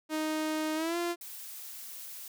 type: tone with pitch glide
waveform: sawtooth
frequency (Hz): 311.1 to 345.2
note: D#4 to F4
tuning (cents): 0 to -20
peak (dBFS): -26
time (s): 0.09-1.16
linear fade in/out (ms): 50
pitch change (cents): +180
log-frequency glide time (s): 0.75-0.97
type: noise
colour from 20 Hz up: blue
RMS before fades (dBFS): -44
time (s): 1.21-2.28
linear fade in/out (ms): 2
effects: none